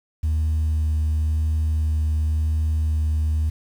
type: tone with vibrato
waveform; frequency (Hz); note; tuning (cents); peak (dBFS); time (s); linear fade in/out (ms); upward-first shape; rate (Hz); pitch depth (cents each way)
sine; 77.78; D#2; 0; -16; 0.23-3.5; 10; sine; 0.94; 10
effects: tanh soft clip ceiling -17 dBFS + 8-bit